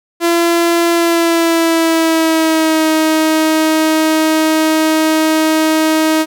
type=tone with pitch glide; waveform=sawtooth; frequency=339.8 to 315.2 Hz; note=F4 to D#4; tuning=-47 to +23 cents; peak=-6 dBFS; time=0.2-6.26 s; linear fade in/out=50 ms; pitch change=-130 cents; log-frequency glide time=0.92-2.89 s; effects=none